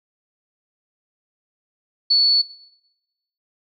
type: tone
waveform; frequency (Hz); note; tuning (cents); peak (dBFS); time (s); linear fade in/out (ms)
sine; 4435; C#8; 0; -12; 2.1-2.42; 10
effects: noise-tail reverb RT60 1.0 s tail -22 dB re dry